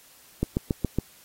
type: click train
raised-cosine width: 3 ms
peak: -10 dBFS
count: 5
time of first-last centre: 0.43-0.986 s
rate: 7.19 Hz
effects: white hiss -54 dBFS RMS until 1.24 s + AAC 48 kbps